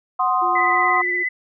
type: chord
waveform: sine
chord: C diminished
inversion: second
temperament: equal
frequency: 740 / 1046.5 / 1244.5 Hz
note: Gb5 / C6 / Eb6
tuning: 0 / 0 / 0 cents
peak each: -21 / -19 / -22 dBFS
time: 0.19-1.02 s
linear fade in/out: 10 ms
type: tone with pitch glide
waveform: sine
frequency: 350 to 357.1 Hz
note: F4 to F4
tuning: +4 to +39 cents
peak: -28 dBFS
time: 0.41-1.24 s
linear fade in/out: 20 ms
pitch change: +35 cents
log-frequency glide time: 0.67-0.87 s
type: tone with vibrato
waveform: sine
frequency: 2000 Hz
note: B6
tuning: 21 cents sharp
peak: -19 dBFS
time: 0.55-1.29 s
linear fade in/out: 10 ms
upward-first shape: sine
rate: 17 Hz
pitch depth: 25 cents each way
effects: none